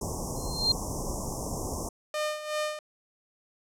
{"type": "band-stop noise", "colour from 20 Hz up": "pink", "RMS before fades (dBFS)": -33, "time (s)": [0.01, 1.89], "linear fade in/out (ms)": 5, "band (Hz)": [1100, 5400], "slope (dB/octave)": 96}
{"type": "tone with exponential growth", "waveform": "sine", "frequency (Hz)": 4186, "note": "C8", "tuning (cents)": 0, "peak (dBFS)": -18, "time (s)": [0.36, 0.72], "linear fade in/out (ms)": 5, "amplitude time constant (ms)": 78}
{"type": "tone with tremolo", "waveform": "sawtooth", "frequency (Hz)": 607, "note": "D#5", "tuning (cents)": -43, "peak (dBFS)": -23, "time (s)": [2.14, 2.79], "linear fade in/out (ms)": 2, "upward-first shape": "sine", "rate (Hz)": 2.7, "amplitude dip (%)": 70}
{"effects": ["low-pass 10000 Hz 12 dB/octave"]}